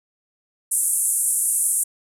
pink band-pass noise, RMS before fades -21 dBFS, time 0.71-1.84 s, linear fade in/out 10 ms, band 8500 to 11000 Hz, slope 48 dB/octave, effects none

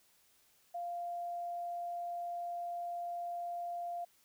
sine tone, 696 Hz, F5, 6 cents flat, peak -37 dBFS, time 0.74-4.05 s, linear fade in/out 10 ms, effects white hiss -69 dBFS RMS until 4.24 s

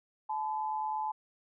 sine tone pair together, 863 / 1011.7 Hz, A5 / B5, -34 / +41 cents, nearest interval minor third, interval 275 cents, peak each -32 / -38 dBFS, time 0.29-1.12 s, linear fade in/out 10 ms, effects none

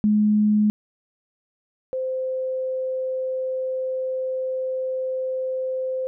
sine tone pair in turn, 210.9 / 518.7 Hz, G#3 / C5, +27 / -15 cents, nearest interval octave + major third, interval 1558 cents, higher second, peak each -15 / -23 dBFS, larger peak first, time 0.04-0.7 / 1.93-6.07 s, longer second, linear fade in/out 0 ms, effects none

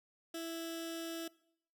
15% pulse tone with notch filter, 330.4 Hz, E4, 4 cents sharp, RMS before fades -42 dBFS, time 0.34-1.28 s, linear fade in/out 5 ms, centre 1000 Hz, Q 0.92, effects noise-tail reverb RT60 0.7 s tail -22 dB re dry

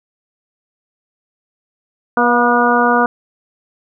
harmonic tone with a mistuned harmonic, 241.8 Hz, B3, 36 cents flat, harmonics 1 / 2 / 3 / 4 / 5 / 6, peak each -17 / -17 / -17 / -17 / -17 / -17 dBFS, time 2.17-3.06 s, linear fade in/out 2 ms, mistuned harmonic 3, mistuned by -27 cents, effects none

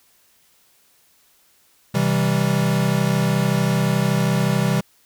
square chord, C major, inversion none, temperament equal with one note detuned, 130.81 / 162.45 / 196 Hz, C3 / E3 / G3, 0 / -25 / 0 cents, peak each -22 dBFS, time 1.94-4.81 s, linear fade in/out 10 ms, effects white hiss -58 dBFS RMS until 5.05 s

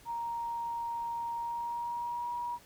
sine tone with pitch glide, 935 to 959.1 Hz, A#5 to A#5, +5 to +49 cents, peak -33 dBFS, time 0.05-2.59 s, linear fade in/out 50 ms, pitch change +44 cents, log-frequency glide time 1.35-2.32 s, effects pink hiss -58 dBFS RMS until 2.65 s

